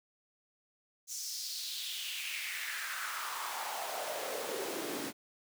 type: noise with high-pass filter sweep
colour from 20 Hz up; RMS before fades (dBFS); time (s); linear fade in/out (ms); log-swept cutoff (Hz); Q
pink; -39; 1.07-5.13; 50; 6400 to 270; 3.5
effects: none